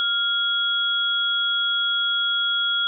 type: tone pair together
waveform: sine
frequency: 1400 / 3330 Hz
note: F6 / G#7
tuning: +4 / +4 cents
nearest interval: octave + minor third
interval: 1500 cents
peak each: -24 / -21 dBFS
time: 0-2.87 s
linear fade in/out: 0 ms
effects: none